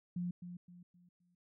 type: tone with echo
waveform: sine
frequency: 176.7 Hz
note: F3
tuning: 21 cents sharp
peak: -35 dBFS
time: 0.16-0.31 s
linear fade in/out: 5 ms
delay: 260 ms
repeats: 4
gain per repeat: -9 dB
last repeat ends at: 1.35 s
effects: none